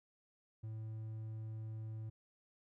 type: tone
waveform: triangle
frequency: 110 Hz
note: A2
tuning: in tune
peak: -40 dBFS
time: 0.63-2.1 s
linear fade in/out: 10 ms
effects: none